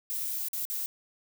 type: noise with dropouts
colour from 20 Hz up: violet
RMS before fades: -33 dBFS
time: 0.1-0.86 s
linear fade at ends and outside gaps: 0 ms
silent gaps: 0.485-0.532 / 0.652-0.7 s
effects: none